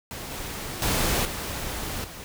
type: noise with level steps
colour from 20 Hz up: pink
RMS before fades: -36 / -34 / -24 / -32 / -40 dBFS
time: 0.11-2.24 s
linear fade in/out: 0 ms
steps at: 0.31 / 0.82 / 1.25 / 2.04 s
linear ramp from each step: 2 ms
effects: none